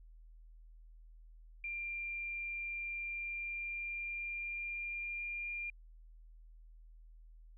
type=tone with pitch glide; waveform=sine; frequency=2382 to 2401 Hz; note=D7 to D7; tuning=+24 to +38 cents; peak=-38 dBFS; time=1.64-5.7 s; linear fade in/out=2 ms; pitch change=+14 cents; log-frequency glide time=3.02-5.5 s; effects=added 40 Hz sine -54 dBFS peak until 7.57 s